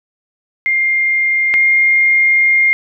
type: tone pair in turn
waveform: sine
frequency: 2112 / 2121 Hz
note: C7 / C7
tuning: +16 / +23 cents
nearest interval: unison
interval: 7 cents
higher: second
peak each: -11 / -8 dBFS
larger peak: second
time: 0.66-1.54 / 1.54-2.73 s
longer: second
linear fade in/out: 0 ms
effects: none